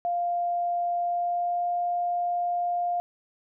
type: tone with pitch glide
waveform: sine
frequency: 698.5 to 703 Hz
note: F5 to F5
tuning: 0 to +11 cents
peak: -24 dBFS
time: 0.05-3 s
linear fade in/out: 0 ms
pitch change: +11 cents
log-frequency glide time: 0.96-1.69 s
effects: none